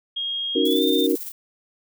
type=tone with pitch glide; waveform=sine; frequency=3256 to 3613 Hz; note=G#7 to A7; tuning=-35 to +45 cents; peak=-24 dBFS; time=0.16-1.07 s; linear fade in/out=10 ms; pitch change=+180 cents; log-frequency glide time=0.61-0.83 s
type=chord; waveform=sine; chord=D# minor seventh; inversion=third; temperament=equal; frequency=277.2 / 311.1 / 370 / 466.2 Hz; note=C#4 / D#4 / F#4 / A#4; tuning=0 / 0 / 0 / 0 cents; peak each=-23 dBFS; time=0.55-1.16 s; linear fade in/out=10 ms
type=noise with tremolo; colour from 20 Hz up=violet; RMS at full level=-32 dBFS; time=0.65-1.32 s; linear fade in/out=5 ms; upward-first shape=square; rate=18 Hz; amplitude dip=45%
effects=none